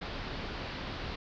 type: low-pass noise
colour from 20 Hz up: pink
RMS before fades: -39 dBFS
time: 0.01-1.16 s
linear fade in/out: 10 ms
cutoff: 4800 Hz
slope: 48 dB/octave
effects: none